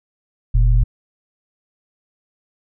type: tone pair together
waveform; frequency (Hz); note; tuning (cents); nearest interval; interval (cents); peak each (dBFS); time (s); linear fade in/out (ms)
sine; 43.78 / 116.54; F1 / A#2; +5 / 0; octave + perfect fourth; 1695; -11 / -17; 0.54-0.84; 10
effects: none